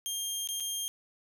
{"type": "tone with dropouts", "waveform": "15% pulse", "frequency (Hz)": 3200, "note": "G7", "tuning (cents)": 35, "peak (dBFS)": -25, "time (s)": [0.06, 0.88], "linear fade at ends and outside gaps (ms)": 0, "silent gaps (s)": [[0.474, 0.488], [0.6, 0.605]], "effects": []}